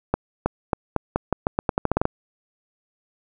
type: accelerating click train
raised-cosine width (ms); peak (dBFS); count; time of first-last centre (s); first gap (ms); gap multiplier
1; -5; 15; 0.14-2.054; 320; 0.85
effects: none